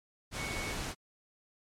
sine tone in noise, 2218 Hz, C#7, in tune, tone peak -40 dBFS, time 0.35-0.76 s, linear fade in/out 50 ms, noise pink, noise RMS -37 dBFS, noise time 0.31-0.95 s, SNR -6 dB, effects low-pass 9000 Hz 12 dB/octave + MP3 96 kbps

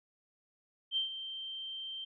sine tone with ADSR envelope, 3136 Hz, G7, in tune, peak -28 dBFS, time 0.91-2.05 s, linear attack 56 ms, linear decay 120 ms, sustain -11 dB, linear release 11 ms, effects none

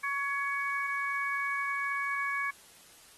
harmonic tone, 560 Hz, C#5, 18 cents sharp, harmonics 2 / 3 / 4, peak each -34 / -34 / -34 dBFS, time 0.03-2.51 s, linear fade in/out 10 ms, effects white hiss -56 dBFS RMS until 3.17 s + AAC 32 kbps

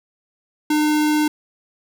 square tone, 302.6 Hz, D#4, 48 cents flat, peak -16 dBFS, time 0.7-1.28 s, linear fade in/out 5 ms, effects none

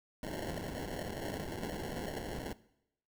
violet noise with sample-and-hold, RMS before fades -40 dBFS, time 0.23-2.53 s, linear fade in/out 2 ms, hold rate 1225 Hz, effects noise-tail reverb RT60 0.8 s tail -19 dB re dry

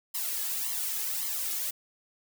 blue noise with flanger, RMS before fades -32 dBFS, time 0.14-1.71 s, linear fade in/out 10 ms, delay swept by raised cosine 0.97 to 2.37 ms, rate 1.8 Hz, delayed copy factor +0.95, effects none

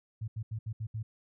sine tone bursts at uneven times, 110 Hz, A2, in tune, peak -33 dBFS, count 6, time 0.21-0.28 / 0.36-0.43 / 0.51-0.59 / 0.66-0.73 / 0.8-0.87 / 0.94-1.03 s, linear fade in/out 10 ms, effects none

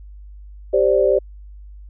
sine chord, G suspended fourth, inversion none, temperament equal, 392 / 523.3 / 587.3 Hz, G4 / C5 / D5, 0 / 0 / 0 cents, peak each -17 dBFS, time 0.73-1.19 s, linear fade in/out 10 ms, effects added 50 Hz sine -36 dBFS peak until 1.89 s

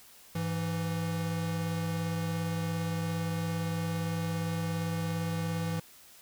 square tone pair together, 103.03 / 165.9 Hz, G#2 / E3, -13 / +11 cents, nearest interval minor sixth, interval 824 cents, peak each -37 / -32 dBFS, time 0.35-5.8 s, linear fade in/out 5 ms, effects white hiss -55 dBFS RMS until 6.21 s

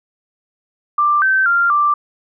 sine tone with pitch steps, 1182 / 1546 / 1390 / 1177 Hz, D6 / G6 / F6 / D6, +11 / -24 / -9 / +3 cents, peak -11 dBFS, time 0.98-1.94 s, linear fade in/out 5 ms, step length 240 ms, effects none

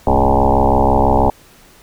sine tone with frequency modulation, 416.8 Hz, G#4, 6 cents sharp, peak -9 dBFS, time 0.07-1.3 s, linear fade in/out 2 ms, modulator 66.1 Hz, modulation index 7.5, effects pink hiss -46 dBFS RMS until 1.82 s

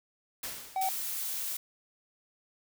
white noise with exponential decay, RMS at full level -36 dBFS, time 0.43-1.22 s, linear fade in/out 5 ms, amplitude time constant 170 ms
triangle tone, 763 Hz, G5, 47 cents flat, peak -26 dBFS, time 0.76-0.89 s, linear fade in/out 2 ms
blue noise, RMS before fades -35 dBFS, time 0.81-1.57 s, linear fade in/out 5 ms
effects none

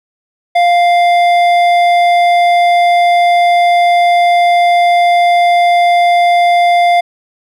sine tone with hard clipping, 698.5 Hz, F5, in tune, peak -8 dBFS, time 0.55-7.01 s, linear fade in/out 10 ms, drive 10 dB, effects none

